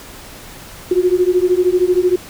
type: beating tone pair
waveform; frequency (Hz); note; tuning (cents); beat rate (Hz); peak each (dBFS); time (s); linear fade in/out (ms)
sine; 355.6 / 368.6; F4 / F#4; +31 / -7; 13; -14; 0.91-2.16; 5
effects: pink hiss -36 dBFS RMS until 2.29 s